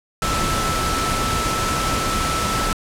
sine tone in noise, 1318.5 Hz, E6, in tune, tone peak -23 dBFS, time 0.22-2.73 s, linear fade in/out 2 ms, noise pink, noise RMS -22 dBFS, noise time 0.22-2.73 s, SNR -4 dB, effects low-pass 10000 Hz 12 dB/octave

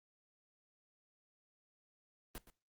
pink noise with echo, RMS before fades -45 dBFS, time 2.35-2.38 s, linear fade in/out 0 ms, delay 120 ms, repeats 1, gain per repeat -14 dB, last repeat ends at 2.5 s, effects noise-tail reverb RT60 0.3 s tail -20 dB re dry + Opus 24 kbps

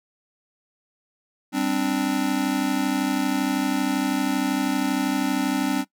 square chord, G suspended fourth, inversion none, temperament just, 196 / 261.3 / 294 Hz, G3 / C4 / D4, 0 / -2 / +2 cents, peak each -30 / -25 / -25 dBFS, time 1.52-5.85 s, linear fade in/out 50 ms, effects noise-tail reverb RT60 0.1 s tail -19 dB re dry

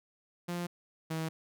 sawtooth tone pair in turn, 174.61 / 160.52 Hz, F3 / E3, 0 / -46 cents, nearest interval minor second, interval 146 cents, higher first, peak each -30 / -29 dBFS, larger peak second, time 0.48-0.67 / 1.1-1.29 s, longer neither, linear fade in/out 10 ms, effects none

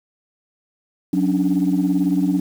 sine tone cluster, 181.8 / 277.6 / 295.6 Hz, F#3 / C#4 / D4, -30 / +3 / +11 cents, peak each -19 dBFS, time 1.13-2.4 s, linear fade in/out 5 ms, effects tanh soft clip ceiling -9 dBFS + 7-bit

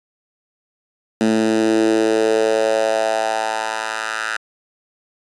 10% pulse tone with high-pass filter sweep, 110.4 Hz, A2, 6 cents sharp, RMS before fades -18 dBFS, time 1.21-4.37 s, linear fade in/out 0 ms, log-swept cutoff 230 to 1400 Hz, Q 3.5, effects resampled to 22050 Hz

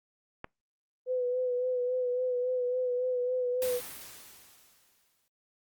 click, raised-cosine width 0.5 ms, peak -23 dBFS, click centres 0.444 s
sine tone with vibrato, 500 Hz, B4, 21 cents sharp, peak -27 dBFS, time 1.06-3.81 s, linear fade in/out 50 ms, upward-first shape sine, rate 3.6 Hz, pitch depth 31 cents each way
white noise with exponential decay, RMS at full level -36 dBFS, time 3.62-5.28 s, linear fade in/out 0 ms, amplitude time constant 360 ms
effects noise-tail reverb RT60 0.2 s tail -25 dB re dry + Opus 48 kbps

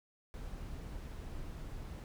brown noise, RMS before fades -44 dBFS, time 0.34-2.04 s, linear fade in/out 0 ms, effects none

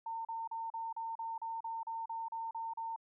sine tone bursts, 908 Hz, A#5, 46 cents flat, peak -37 dBFS, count 13, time 0.06-2.962 s, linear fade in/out 5 ms, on 190 ms, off 36 ms, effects none

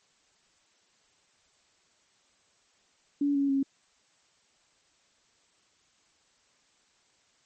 sine tone with pitch steps, 285.5 / 279.3 / 273.2 Hz, D4 / C#4 / C#4, -49 / +13 / -25 cents, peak -23 dBFS, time 3.21-3.63 s, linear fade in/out 5 ms, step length 140 ms, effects white hiss -67 dBFS RMS until 7.45 s + MP3 32 kbps

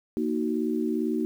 sine chord, D# minor, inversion second, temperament just, 233.3 / 311.1 / 373.4 Hz, A#3 / D#4 / F#4, +2 / 0 / +16 cents, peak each -28 / -28 / -30 dBFS, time 0.17-1.25 s, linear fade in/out 0 ms, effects 9-bit

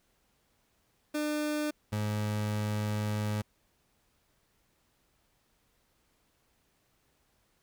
30% pulse tone pair in turn, 300 / 105.58 Hz, D4 / G#2, +37 / +29 cents, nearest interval octave + tritone, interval 1808 cents, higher first, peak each -27 dBFS, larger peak neither, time 1.14-1.71 / 1.92-3.42 s, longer second, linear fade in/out 10 ms, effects pink hiss -72 dBFS RMS until 7.62 s

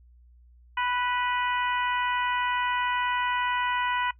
harmonic tone with a mistuned harmonic, 493.9 Hz, B4, in tune, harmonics 2 / 3 / 4 / 5 / 6, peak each -27 / -31 / -33 / -35 / -37 dBFS, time 0.77-4.11 s, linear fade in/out 5 ms, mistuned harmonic 4, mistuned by -18 cents, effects noise-tail reverb RT60 0.1 s tail -20 dB re dry + added 60 Hz sine -52 dBFS peak until 4.19 s

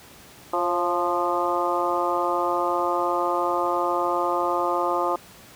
harmonic tone with a mistuned harmonic, 174.61 Hz, F3, in tune, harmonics 2 / 3 / 4 / 5 / 6 / 7, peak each -28 / -28 / -28 / -28 / -28 / -28 dBFS, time 0.53-5.16 s, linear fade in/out 5 ms, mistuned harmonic 3, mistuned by +38 cents, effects pink hiss -47 dBFS RMS until 5.55 s + high-pass 80 Hz 12 dB/octave

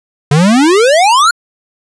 square exponential sweep, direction up, 138.4 to 1456 Hz, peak -6 dBFS, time 0.31-1.31 s, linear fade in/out 5 ms, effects resampled to 22050 Hz

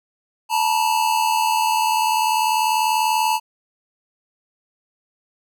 square tone pair together, 880 / 960.3 Hz, A5 / B5, 0 / -49 cents, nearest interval major second, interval 151 cents, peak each -19 / -22 dBFS, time 0.49-3.4 s, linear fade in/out 50 ms, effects none

